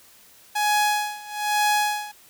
sawtooth tone with tremolo, 837 Hz, G#5, 13 cents sharp, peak -14 dBFS, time 0.55-2.12 s, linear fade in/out 10 ms, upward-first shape sine, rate 1.1 Hz, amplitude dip 90%, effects white hiss -52 dBFS RMS until 2.29 s

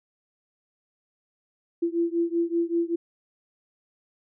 sine beating tone pair, 336.4 / 341.6 Hz, E4 / F4, +35 / -38 cents, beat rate 5.2 Hz, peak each -25 / -26 dBFS, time 1.82-2.96 s, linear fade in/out 10 ms, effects none

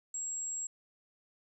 sine tone, 7610 Hz, A#8, 35 cents sharp, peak -35 dBFS, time 0.14-0.67 s, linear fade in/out 5 ms, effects none

